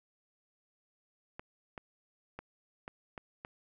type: clicks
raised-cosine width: 0.5 ms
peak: -27 dBFS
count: 6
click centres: 1.395 / 1.778 / 2.39 / 2.879 / 3.178 / 3.449 s
effects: none